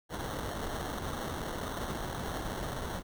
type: noise with sample-and-hold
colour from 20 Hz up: pink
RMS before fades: -37 dBFS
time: 0.09-3.03 s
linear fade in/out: 50 ms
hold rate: 2450 Hz
effects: none